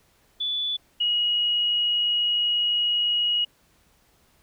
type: tone pair in turn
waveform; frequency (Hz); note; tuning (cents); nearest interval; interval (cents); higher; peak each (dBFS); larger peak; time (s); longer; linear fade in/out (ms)
sine; 3462 / 2897; A7 / F#7; -29 / -37; minor third; 308; first; -24 / -20; second; 0.4-0.77 / 1-3.45; second; 10
effects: pink hiss -62 dBFS RMS until 4.42 s